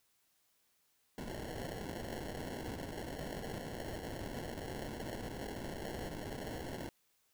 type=noise with sample-and-hold; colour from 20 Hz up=white; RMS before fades=-43 dBFS; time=1.18-6.89 s; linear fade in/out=0 ms; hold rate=1225 Hz; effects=white hiss -75 dBFS RMS until 7.33 s